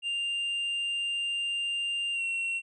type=tone with pitch glide; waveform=triangle; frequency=2794 to 2729 Hz; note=F7 to F7; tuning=0 to -41 cents; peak=-27 dBFS; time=0.02-2.62 s; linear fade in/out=50 ms; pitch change=-41 cents; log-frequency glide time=2.13-2.22 s; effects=resampled to 24000 Hz